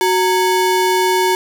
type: ring-modulated tone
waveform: square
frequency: 646 Hz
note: E5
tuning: 35 cents flat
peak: -10 dBFS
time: 0.01-1.35 s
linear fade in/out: 0 ms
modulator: 275 Hz
effects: none